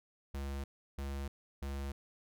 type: tone bursts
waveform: square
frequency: 69.3 Hz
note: C#2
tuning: in tune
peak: -38 dBFS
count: 3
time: 0.34-1.92 s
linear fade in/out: 5 ms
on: 300 ms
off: 340 ms
effects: none